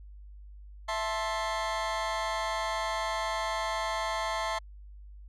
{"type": "chord", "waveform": "sawtooth", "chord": "A minor", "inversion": "second", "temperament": "just", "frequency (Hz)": [660, 880, 1056], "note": ["E5", "A5", "C6"], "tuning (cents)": [2, 0, 16], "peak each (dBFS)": -30, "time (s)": [0.88, 4.59], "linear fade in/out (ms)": 10, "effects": ["added 50 Hz sine -45 dBFS peak until 5.28 s", "low-pass 6000 Hz 12 dB/octave"]}